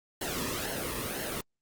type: noise with flanger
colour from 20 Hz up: pink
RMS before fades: -34 dBFS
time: 0.21-1.41 s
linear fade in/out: 5 ms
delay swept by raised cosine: 0.83 to 1.37 ms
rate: 2 Hz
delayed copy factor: -0.65
effects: Opus 48 kbps